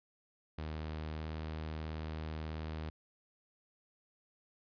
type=tone with pitch glide; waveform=sawtooth; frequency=77.8 to 78.39 Hz; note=D#2 to D#2; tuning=0 to +13 cents; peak=-35 dBFS; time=0.58-2.9 s; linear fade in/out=5 ms; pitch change=+13 cents; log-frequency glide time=1.11-1.22 s; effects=resampled to 11025 Hz